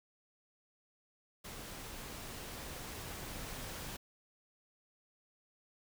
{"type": "noise with level ramp", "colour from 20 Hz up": "pink", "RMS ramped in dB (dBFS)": [-47, -44], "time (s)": [1.44, 3.97], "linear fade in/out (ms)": 10, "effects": []}